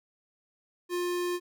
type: tone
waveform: square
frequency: 353.9 Hz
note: F4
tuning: 23 cents sharp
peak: -29 dBFS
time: 0.89-1.4 s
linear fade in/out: 50 ms
effects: none